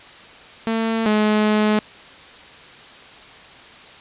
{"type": "tone pair in turn", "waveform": "sawtooth", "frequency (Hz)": [225.3, 212.7], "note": ["A3", "G#3"], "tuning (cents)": [41, 42], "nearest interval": "minor second", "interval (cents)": 99, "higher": "first", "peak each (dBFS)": [-15, -11], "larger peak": "second", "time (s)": [[0.67, 1.06], [1.06, 1.79]], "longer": "second", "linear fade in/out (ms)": 0, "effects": ["white hiss -42 dBFS RMS until 4 s", "resampled to 8000 Hz"]}